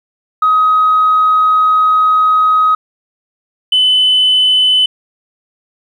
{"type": "tone pair in turn", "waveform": "sine", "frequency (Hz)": [1262, 3018], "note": ["D#6", "F#7"], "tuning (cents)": [24, 34], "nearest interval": "octave + minor third", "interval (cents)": 1510, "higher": "second", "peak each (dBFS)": -6, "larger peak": "neither", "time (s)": [[0.42, 2.75], [3.72, 4.86]], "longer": "first", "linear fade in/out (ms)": 5, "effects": ["tanh soft clip ceiling -3 dBFS", "8-bit"]}